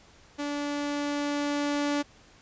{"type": "tone with level ramp", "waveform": "sawtooth", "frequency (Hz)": 289.5, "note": "D4", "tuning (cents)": -25, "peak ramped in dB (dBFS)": [-26, -21], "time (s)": [0.38, 2.03], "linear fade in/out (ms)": 20, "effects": ["pink hiss -56 dBFS RMS until 2.41 s", "resampled to 16000 Hz"]}